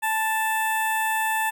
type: tone with notch filter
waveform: 15% pulse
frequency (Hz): 880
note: A5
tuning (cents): 0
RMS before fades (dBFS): -24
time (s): 0.02-1.51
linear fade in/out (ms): 20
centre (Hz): 4500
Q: 0.53
effects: none